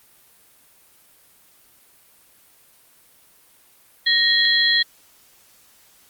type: tone cluster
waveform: sine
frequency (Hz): 1869 / 3321 / 4123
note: A#6 / G#7 / C8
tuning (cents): +4 / -1 / -26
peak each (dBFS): -19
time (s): 4.06-4.83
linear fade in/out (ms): 10
effects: white hiss -54 dBFS RMS until 6.09 s + Opus 32 kbps